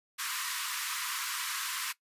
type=high-pass noise; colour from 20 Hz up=pink; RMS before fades=-35 dBFS; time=0.18-1.93 s; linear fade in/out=20 ms; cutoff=990 Hz; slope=96 dB/octave; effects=noise-tail reverb RT60 0.1 s tail -18 dB re dry + resampled to 32000 Hz